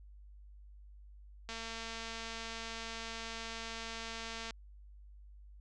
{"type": "click train", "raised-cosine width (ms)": 0.2, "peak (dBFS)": -26, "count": 686, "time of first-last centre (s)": [1.49, 4.508], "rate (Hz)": 227, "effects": ["added 50 Hz sine -52 dBFS peak until 5.6 s", "resampled to 24000 Hz"]}